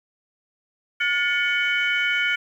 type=tone cluster; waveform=sine; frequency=1436 / 1754 / 2233 / 3024 Hz; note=F6 / A6 / C#7 / F#7; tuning=+48 / -6 / +12 / +37 cents; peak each=-23 / -29 / -22 / -28 dBFS; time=1-2.36 s; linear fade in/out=10 ms; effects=tanh soft clip ceiling -11 dBFS + 9-bit